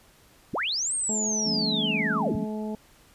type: linear two-way sweep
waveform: sine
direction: up then down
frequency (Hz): 39.41 to 8620 to 39.41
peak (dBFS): -25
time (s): 0.53-2.36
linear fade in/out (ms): 10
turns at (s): 0.94
type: harmonic tone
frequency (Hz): 214.6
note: A3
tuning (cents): -43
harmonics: 1 / 2 / 3 / 4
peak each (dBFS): -30 / -36 / -40 / -42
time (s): 1.09-2.75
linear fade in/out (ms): 2
type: chord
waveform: sine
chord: E diminished seventh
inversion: none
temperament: equal with one note detuned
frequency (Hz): 164.81 / 195.32 / 233.1 / 277.2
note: E3 / G3 / Bb3 / Db4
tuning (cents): 0 / -6 / 0 / 0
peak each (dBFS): -34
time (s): 1.45-2.45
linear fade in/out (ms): 10
effects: pink hiss -57 dBFS RMS until 3.14 s + resampled to 32000 Hz